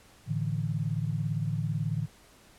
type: chord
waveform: sine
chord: A suspended fourth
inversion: none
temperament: equal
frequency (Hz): 110 / 146.83 / 164.81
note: A2 / D3 / E3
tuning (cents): 0 / 0 / 0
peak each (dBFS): -32 / -31 / -33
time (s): 0.26-2.08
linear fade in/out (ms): 50
effects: pink hiss -57 dBFS RMS until 2.58 s + low-pass 12000 Hz 12 dB/octave